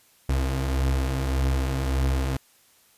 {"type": "beating tone pair", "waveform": "35% pulse", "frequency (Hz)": [66.2, 67.9], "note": ["C2", "C#2"], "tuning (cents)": [21, -35], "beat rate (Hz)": 1.7, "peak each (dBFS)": [-21, -29], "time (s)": [0.29, 2.37], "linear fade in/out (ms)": 5, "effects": ["white hiss -59 dBFS RMS until 2.97 s", "resampled to 32000 Hz"]}